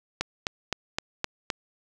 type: click train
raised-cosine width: 0.2 ms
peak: -9 dBFS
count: 6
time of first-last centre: 0.21-1.502 s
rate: 3.87 Hz
effects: none